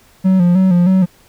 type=tone with vibrato; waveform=triangle; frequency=181.9 Hz; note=F#3; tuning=29 cents flat; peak=-6 dBFS; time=0.24-1.06 s; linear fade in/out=20 ms; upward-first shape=square; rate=3.2 Hz; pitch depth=60 cents each way; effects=pink hiss -49 dBFS RMS until 1.28 s